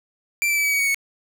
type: tone with pitch steps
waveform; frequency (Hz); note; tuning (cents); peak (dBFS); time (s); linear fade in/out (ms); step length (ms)
45% pulse; 2349 / 2326 / 2303 / 2281 / 2259 / 2236 / 2215; D7 / D7 / D7 / C#7 / C#7 / C#7 / C#7; 0 / -17 / -34 / +49 / +32 / +14 / -2; -18; 0.42-0.945; 0; 75
effects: none